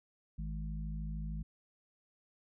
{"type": "harmonic tone", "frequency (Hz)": 53.3, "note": "G#1", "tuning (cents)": 46, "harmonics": [1, 3, 4], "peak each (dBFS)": [-38, -42, -48], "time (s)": [0.38, 1.43], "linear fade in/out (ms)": 10, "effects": []}